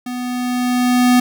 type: tone with level ramp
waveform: square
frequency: 247.9 Hz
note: B3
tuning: 7 cents sharp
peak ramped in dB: -24 to -9 dBFS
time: 0.06-1.2 s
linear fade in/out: 5 ms
effects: none